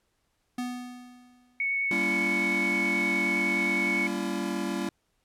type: tone with exponential decay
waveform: square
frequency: 247.2 Hz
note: B3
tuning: 2 cents sharp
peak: -29 dBFS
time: 0.58-1.69 s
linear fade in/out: 5 ms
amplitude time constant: 240 ms
type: tone with vibrato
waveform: sine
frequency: 2217 Hz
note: C#7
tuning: in tune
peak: -25 dBFS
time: 1.6-4.07 s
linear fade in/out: 2 ms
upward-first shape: sine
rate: 9.7 Hz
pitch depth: 8 cents each way
type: chord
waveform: square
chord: G diminished seventh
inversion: none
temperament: just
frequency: 196 / 235.2 / 282.2 / 338.7 Hz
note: G3 / Bb3 / Db4 / Fb4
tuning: 0 / +16 / +31 / +47 cents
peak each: -34 / -36 / -36 / -34 dBFS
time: 1.91-4.89 s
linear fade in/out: 2 ms
effects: pink hiss -74 dBFS RMS until 5.24 s + low-pass 12000 Hz 12 dB/octave